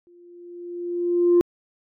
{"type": "tone with exponential growth", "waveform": "sine", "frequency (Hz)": 349.2, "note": "F4", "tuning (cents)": 0, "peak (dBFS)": -10, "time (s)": [0.07, 1.41], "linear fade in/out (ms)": 0, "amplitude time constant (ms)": 290, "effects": ["tanh soft clip ceiling -10 dBFS"]}